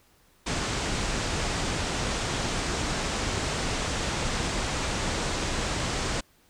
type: low-pass noise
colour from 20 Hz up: pink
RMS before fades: -29 dBFS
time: 0.46-6.21 s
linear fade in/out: 10 ms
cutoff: 8400 Hz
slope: 48 dB/octave
effects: pink hiss -62 dBFS RMS until 6.49 s